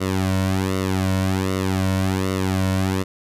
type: tone with flanger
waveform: sawtooth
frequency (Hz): 94.7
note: F#2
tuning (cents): +41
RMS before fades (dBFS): -21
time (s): 0-3.04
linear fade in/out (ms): 20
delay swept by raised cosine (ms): 1.2 to 2.5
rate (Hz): 1.3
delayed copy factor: -0.85
effects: resampled to 32000 Hz